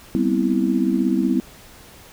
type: chord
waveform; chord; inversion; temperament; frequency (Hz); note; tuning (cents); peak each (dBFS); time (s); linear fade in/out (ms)
sine; C major seventh; second; just; 196.22 / 245.3 / 261.6 / 327; G3 / B3 / C4 / E4; +2 / -12 / 0 / -14; -22; 0.15-1.4; 0
effects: pink hiss -45 dBFS RMS until 2.12 s